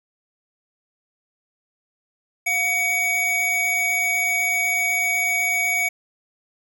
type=tone pair together; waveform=square; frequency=710 / 2254 Hz; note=F5 / C#7; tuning=+28 / +28 cents; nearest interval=octave + minor sixth; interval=2000 cents; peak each=-31 / -20 dBFS; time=2.46-5.89 s; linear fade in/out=10 ms; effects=none